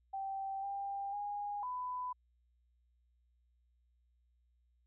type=tone with pitch steps; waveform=sine; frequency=779 / 795 / 820 / 999 Hz; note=G5 / G5 / G#5 / B5; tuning=-11 / +24 / -22 / +20 cents; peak=-37 dBFS; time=0.13-2.13 s; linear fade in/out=10 ms; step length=500 ms; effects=added 60 Hz sine -70 dBFS peak until 4.86 s